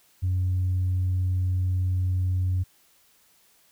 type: tone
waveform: sine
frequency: 91.8 Hz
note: F#2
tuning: 13 cents flat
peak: -20 dBFS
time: 0.22-2.64 s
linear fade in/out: 20 ms
effects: tanh soft clip ceiling -19 dBFS + white hiss -61 dBFS RMS until 3.71 s